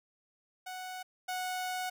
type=tone pair in turn; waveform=sawtooth; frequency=740 / 736.5 Hz; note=F#5 / F#5; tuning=0 / -8 cents; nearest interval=unison; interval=8 cents; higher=first; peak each=-36 / -30 dBFS; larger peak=second; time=0.66-1.03 / 1.28-1.9 s; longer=second; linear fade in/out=10 ms; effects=none